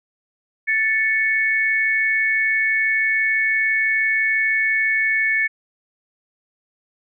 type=tone pair together; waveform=sine; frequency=1759.6 / 2217 Hz; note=A6 / C#7; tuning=0 / 0 cents; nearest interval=major third; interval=400 cents; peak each=-19 dBFS; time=0.67-5.48 s; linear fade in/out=20 ms; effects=none